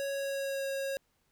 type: tone with pitch glide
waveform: square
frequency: 554 to 545.4 Hz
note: C#5 to C#5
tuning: -1 to -28 cents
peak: -33 dBFS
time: 0-0.97 s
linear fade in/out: 0 ms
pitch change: -27 cents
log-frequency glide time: 0.12-0.68 s
effects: pink hiss -74 dBFS RMS until 1.31 s